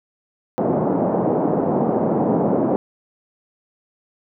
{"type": "band-pass noise", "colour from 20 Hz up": "pink", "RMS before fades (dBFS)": -19, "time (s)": [0.58, 2.76], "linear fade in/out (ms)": 0, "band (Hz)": [170, 780], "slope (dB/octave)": 24, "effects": []}